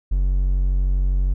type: tone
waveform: triangle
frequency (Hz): 46.31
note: F#1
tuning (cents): +2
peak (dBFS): -14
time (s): 0.11-1.34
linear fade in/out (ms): 10
effects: none